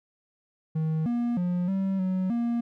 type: tone with pitch steps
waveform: triangle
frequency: 158.1 / 238.4 / 177.8 / 192.7 / 186.3 / 235.7 Hz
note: D#3 / A#3 / F3 / G3 / F#3 / A#3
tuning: +28 / +39 / +31 / -29 / +12 / +19 cents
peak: -22 dBFS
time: 0.75-2.61 s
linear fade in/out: 10 ms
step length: 310 ms
effects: none